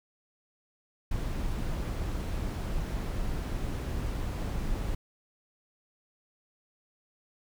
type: noise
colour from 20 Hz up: brown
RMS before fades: -32 dBFS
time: 1.11-4.95 s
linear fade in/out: 5 ms
effects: none